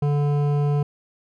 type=tone with hard clipping; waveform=triangle; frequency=145.2 Hz; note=D3; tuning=19 cents flat; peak=-20 dBFS; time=0.02-0.83 s; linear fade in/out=5 ms; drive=16 dB; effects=none

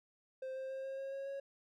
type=tone with pitch steps; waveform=triangle; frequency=523.3 / 527.9 / 532.4 / 537.1 / 541.8 / 546.5 / 551.2 Hz; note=C5 / C5 / C5 / C5 / C#5 / C#5 / C#5; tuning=0 / +15 / +30 / +45 / -40 / -25 / -10 cents; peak=-38 dBFS; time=0.42-1.4 s; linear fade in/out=5 ms; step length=140 ms; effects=none

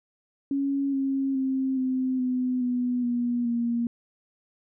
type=tone with pitch steps; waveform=sine; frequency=277.2 / 270.9 / 264.7 / 258.6 / 252.7 / 247 / 241.3 / 235.8 Hz; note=C#4 / C#4 / C4 / C4 / B3 / B3 / B3 / A#3; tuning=0 / -40 / +20 / -20 / +40 / 0 / -40 / +20 cents; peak=-23 dBFS; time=0.51-3.87 s; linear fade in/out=2 ms; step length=420 ms; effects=none

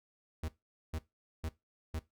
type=tone bursts; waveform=45% pulse; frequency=79.3 Hz; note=D#2; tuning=33 cents sharp; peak=-35 dBFS; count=4; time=0.43-1.992 s; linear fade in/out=5 ms; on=53 ms; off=450 ms; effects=noise-tail reverb RT60 0.2 s tail -17 dB re dry

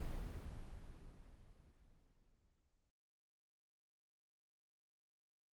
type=noise with exponential decay; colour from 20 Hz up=brown; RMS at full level=-42 dBFS; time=0-2.9 s; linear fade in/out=5 ms; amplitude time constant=630 ms; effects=noise-tail reverb RT60 0.1 s tail -25 dB re dry + Opus 24 kbps

